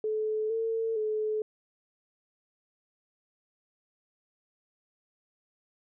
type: tone with pitch steps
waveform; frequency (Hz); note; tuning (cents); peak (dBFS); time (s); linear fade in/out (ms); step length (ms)
sine; 432.3 / 450.6 / 430.1; A4 / A4 / A4; -31 / +41 / -39; -27; 0.04-1.42; 2; 460
effects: none